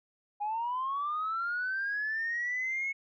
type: linear sweep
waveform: sine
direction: up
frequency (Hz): 814 to 2200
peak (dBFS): -29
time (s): 0.4-2.93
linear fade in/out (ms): 20
effects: tanh soft clip ceiling -26 dBFS